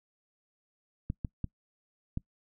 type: clicks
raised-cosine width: 5 ms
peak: -20 dBFS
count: 4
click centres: 1.101 / 1.248 / 1.443 / 2.174 s
effects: noise-tail reverb RT60 0.1 s tail -24 dB re dry